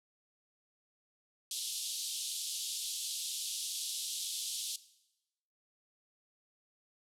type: band-pass noise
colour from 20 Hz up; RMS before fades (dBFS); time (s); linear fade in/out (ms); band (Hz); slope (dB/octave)
pink; -39; 1.51-4.76; 2; 3200 to 12000; 48
effects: noise-tail reverb RT60 0.9 s tail -17 dB re dry